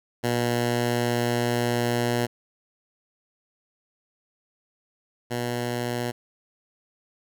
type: tone pair in turn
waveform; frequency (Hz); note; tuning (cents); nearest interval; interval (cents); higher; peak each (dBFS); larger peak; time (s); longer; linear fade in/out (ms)
10% pulse; 119.9 / 120.94; A#2 / B2; +49 / -36; unison; 15; second; -14 / -18; first; 0.23-2.27 / 5.3-6.12; first; 20
effects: none